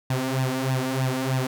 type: tone with flanger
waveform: sawtooth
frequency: 130.81 Hz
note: C3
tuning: in tune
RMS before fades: -25 dBFS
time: 0.1-1.47 s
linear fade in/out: 5 ms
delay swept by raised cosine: 1.1 to 4.3 ms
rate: 3.2 Hz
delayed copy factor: +0.75
effects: none